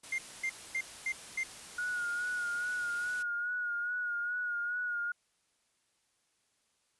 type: noise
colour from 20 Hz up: white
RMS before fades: -48 dBFS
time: 0.03-3.23 s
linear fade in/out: 10 ms
type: tone bursts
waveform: triangle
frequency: 2100 Hz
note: C7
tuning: 6 cents sharp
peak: -29 dBFS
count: 5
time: 0.12-1.435 s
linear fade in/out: 5 ms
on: 63 ms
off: 250 ms
type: tone with vibrato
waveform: sine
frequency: 1442 Hz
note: F#6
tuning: 45 cents flat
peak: -32 dBFS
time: 1.78-5.12 s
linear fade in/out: 5 ms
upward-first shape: sine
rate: 2.4 Hz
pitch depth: 36 cents each way
effects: white hiss -75 dBFS RMS until 6.99 s + resampled to 24000 Hz